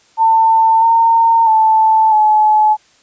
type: tone with pitch steps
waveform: sine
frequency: 896 / 914 / 879 / 856 Hz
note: A5 / A#5 / A5 / A5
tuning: +31 / -34 / -2 / -48 cents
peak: -7 dBFS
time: 0.17-2.77 s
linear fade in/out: 50 ms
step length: 650 ms
effects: white hiss -51 dBFS RMS until 3.02 s + resampled to 16000 Hz